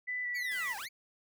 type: tone with vibrato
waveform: sine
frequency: 1975.5 Hz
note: B6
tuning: in tune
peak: -33 dBFS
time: 0.07-0.74 s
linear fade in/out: 20 ms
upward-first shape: square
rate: 2.8 Hz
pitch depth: 15 cents each way
type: linear two-way sweep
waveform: 25% pulse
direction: down then up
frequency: 2349 to 767 to 2349 Hz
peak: -36 dBFS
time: 0.34-0.89 s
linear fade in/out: 20 ms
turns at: 0.77 s
type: noise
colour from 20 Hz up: white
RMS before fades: -49 dBFS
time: 0.51-0.86 s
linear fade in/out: 5 ms
effects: none